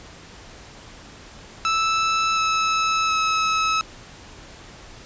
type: tone with pitch steps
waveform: sawtooth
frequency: 1315 / 1304.4 / 1293.9 Hz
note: E6 / E6 / E6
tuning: -5 / -19 / -33 cents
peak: -15 dBFS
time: 1.65-3.81 s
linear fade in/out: 0 ms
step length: 720 ms
effects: pink hiss -43 dBFS RMS until 5.05 s + resampled to 16000 Hz